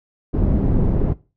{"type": "low-pass noise", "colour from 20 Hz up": "pink", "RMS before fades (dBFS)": -17, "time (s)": [0.33, 1.14], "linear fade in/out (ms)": 20, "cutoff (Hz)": 300, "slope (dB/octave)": 12, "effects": ["noise-tail reverb RT60 0.3 s tail -19 dB re dry"]}